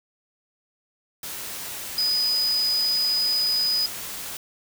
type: tone in noise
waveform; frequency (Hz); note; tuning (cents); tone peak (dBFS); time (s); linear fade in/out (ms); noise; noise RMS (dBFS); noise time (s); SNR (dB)
sine; 4978; D#8; 0; -20; 1.98-3.86; 2; white; -34; 1.23-4.37; +11
effects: none